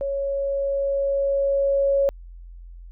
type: tone with level ramp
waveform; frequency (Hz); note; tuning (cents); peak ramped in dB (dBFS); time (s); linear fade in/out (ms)
sine; 554.4; C#5; 0; -23 to -16; 0.01-2.09; 0
effects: added 43 Hz sine -38 dBFS peak until 2.91 s